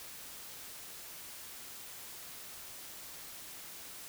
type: silence
effects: white hiss -48 dBFS RMS until 4.08 s